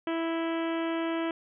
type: harmonic tone with a mistuned harmonic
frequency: 329.6 Hz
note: E4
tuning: in tune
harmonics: 1 / 2 / 3 / 4 / 5 / 6 / 7 / 8 / 9 / 10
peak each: -29 / -35 / -39 / -41 / -43 / -45 / -46 / -47 / -48 / -49 dBFS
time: 0.07-1.31 s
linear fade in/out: 2 ms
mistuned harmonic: 10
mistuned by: -30 cents
effects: none